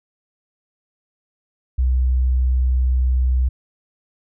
sine tone, 63.4 Hz, B1, 46 cents sharp, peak -14 dBFS, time 1.78-3.49 s, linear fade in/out 10 ms, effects none

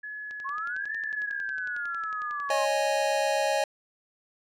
sine tone with pitch glide, 1700 to 1690.2 Hz, G#6 to G#6, +40 to +30 cents, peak -35 dBFS, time 0.03-2.55 s, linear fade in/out 10 ms, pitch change -10 cents, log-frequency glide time 0.18-0.66 s
click train, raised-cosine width 0.2 ms, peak -30 dBFS, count 26, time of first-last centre 0.31-2.583 s, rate 11 Hz
sine linear two-way sweep, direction up then down, 1046.5 to 1807 to 1046.5 Hz, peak -31 dBFS, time 0.44-2.66 s, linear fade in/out 20 ms, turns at 0.95 s
square chord, C# suspended second, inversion none, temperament equal with one note detuned, 554.4 / 622.3 / 826.3 Hz, C#5 / D#5 / G#5, 0 / 0 / -9 cents, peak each -29 dBFS, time 2.5-3.64 s, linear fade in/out 2 ms
effects low-pass 9000 Hz 12 dB/octave

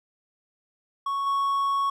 triangle tone with level steps, 1108.7 Hz, C#6, in tune, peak -23 / -20 dBFS, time 1.06-1.9 s, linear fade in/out 5 ms, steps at 1.26 s, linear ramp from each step 10 ms, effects none

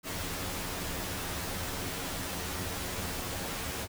pink noise with comb filter, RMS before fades -36 dBFS, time 0.03-3.88 s, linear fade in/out 50 ms, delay 11 ms, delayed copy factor +0.6, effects none

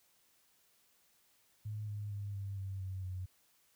sine tone with pitch steps, 106.2 / 103.71 / 101.29 / 98.92 / 96.6 / 94.34 / 92.13 Hz, G#2 / G#2 / G#2 / G2 / G2 / F#2 / F#2, +39 / -2 / -43 / +16 / -25 / +34 / -7 cents, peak -38 dBFS, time 1.65-3.26 s, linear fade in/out 10 ms, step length 230 ms, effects white hiss -71 dBFS RMS until 3.75 s

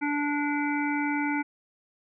harmonic tone with a mistuned harmonic, 291.7 Hz, D4, 12 cents flat, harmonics 1 / 3 / 5 / 7 / 8, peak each -27 / -32 / -34 / -35 / -36 dBFS, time 0.01-1.43 s, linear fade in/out 20 ms, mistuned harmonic 8, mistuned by -19 cents, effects none

